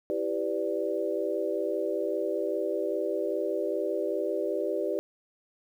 sine chord, E minor seventh, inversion none, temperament equal with one note detuned, 329.6 / 392 / 502.2 / 587.3 Hz, E4 / G4 / B4 / D5, 0 / 0 / +29 / 0 cents, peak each -34 / -31 / -33 / -32 dBFS, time 0.1-4.99 s, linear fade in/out 0 ms, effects 10-bit

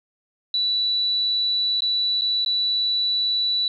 sine tone with dropouts, 3951 Hz, B7, in tune, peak -19 dBFS, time 0.54-3.68 s, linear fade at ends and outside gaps 2 ms, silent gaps 1.806-1.82 / 2.211-2.218 / 2.448-2.461 s, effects none

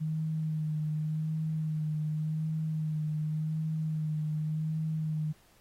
sine tone with vibrato, 155.56 Hz, D#3, in tune, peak -29 dBFS, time 0-5.33 s, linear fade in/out 20 ms, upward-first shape sine, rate 0.88 Hz, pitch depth 25 cents each way, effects pink hiss -64 dBFS RMS until 5.6 s + AAC 48 kbps

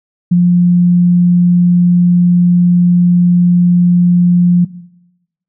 sine tone, 176.2 Hz, F3, 16 cents sharp, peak -5 dBFS, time 0.31-4.65 s, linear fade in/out 10 ms, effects noise-tail reverb RT60 0.9 s tail -18 dB re dry

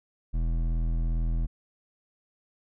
sine tone with hard clipping, 41.2 Hz, E1, in tune, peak -26 dBFS, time 0.33-1.47 s, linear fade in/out 20 ms, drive 11 dB, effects none

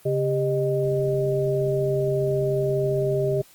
sine tone cluster, 137.9 / 397.5 / 616 Hz, C#3 / G4 / D#5, -9 / +24 / -17 cents, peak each -25 / -23 / -26 dBFS, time 0.05-3.42 s, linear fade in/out 10 ms, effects white hiss -53 dBFS RMS until 3.54 s + Opus 32 kbps

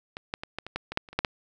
clicks, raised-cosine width 0.3 ms, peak -20 / -13 / -19 / -16 / -22 / -14 / -19 / -8 / -30 / -28 / -8 / -9 dBFS, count 12, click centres 0.169 / 0.339 / 0.435 / 0.586 / 0.666 / 0.76 / 0.92 / 0.974 / 1.088 / 1.13 / 1.19 / 1.248 s, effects none

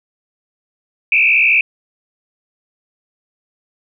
sine tone with frequency modulation, 2475 Hz, D#7, 10 cents flat, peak -9 dBFS, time 1.12-1.61 s, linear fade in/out 2 ms, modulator 65.6 Hz, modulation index 2.8, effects none

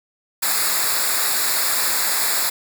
white noise with comb filter, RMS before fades -20 dBFS, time 0.42-2.5 s, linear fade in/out 10 ms, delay 0.33 ms, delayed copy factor -0.8, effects none

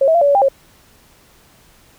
sine tone with pitch steps, 545 / 646 / 685 / 571 / 567 / 798 / 545 Hz, C#5 / E5 / F5 / D5 / C#5 / G5 / C#5, -29 / -35 / -34 / -49 / +39 / +31 / -29 cents, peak -9 dBFS, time 0.01-0.486 s, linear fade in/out 5 ms, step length 68 ms, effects pink hiss -50 dBFS RMS until 1.98 s

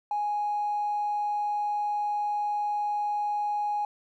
triangle tone with tanh clipping, 830.6 Hz, G#5, in tune, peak -25 dBFS, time 0.11-3.85 s, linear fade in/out 2 ms, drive 1 dB, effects none

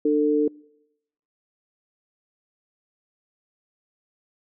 sine tone pair together, 298.5 / 447.2 Hz, D4 / A4, +28 / +28 cents, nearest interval perfect fifth, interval 700 cents, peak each -20 dBFS, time 0.05-0.48 s, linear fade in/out 5 ms, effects noise-tail reverb RT60 0.9 s tail -26 dB re dry

